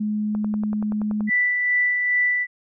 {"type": "tone", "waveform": "sine", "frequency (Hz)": 211.4, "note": "G#3", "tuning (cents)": 31, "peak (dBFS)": -21, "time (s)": [0, 1.3], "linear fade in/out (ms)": 10}
{"type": "click train", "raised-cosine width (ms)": 1, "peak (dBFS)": -21, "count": 10, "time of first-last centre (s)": [0.35, 1.207], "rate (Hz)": 10.5}
{"type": "tone with tremolo", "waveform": "sine", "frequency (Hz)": 1975.5, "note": "B6", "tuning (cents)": 0, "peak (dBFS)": -16, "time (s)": [1.27, 2.47], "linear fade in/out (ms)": 50, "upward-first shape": "sine", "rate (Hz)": 2.4, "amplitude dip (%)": 35}
{"effects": []}